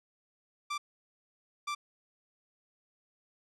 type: tone bursts at uneven times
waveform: sawtooth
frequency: 1174.7 Hz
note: D6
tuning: in tune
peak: -29 dBFS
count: 2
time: 0.7-0.78 / 1.67-1.75 s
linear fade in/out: 10 ms
effects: low-pass 7000 Hz 12 dB/octave